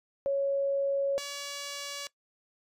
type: tone pair in turn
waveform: sine / 5% pulse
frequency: 554.4 / 568.3 Hz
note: C#5 / C#5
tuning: 0 / +43 cents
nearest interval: unison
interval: 43 cents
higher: second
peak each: -25 / -25 dBFS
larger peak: neither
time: 0.26-1.18 / 1.18-2.07 s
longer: first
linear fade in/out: 0 ms
effects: noise-tail reverb RT60 0.1 s tail -19 dB re dry + resampled to 32000 Hz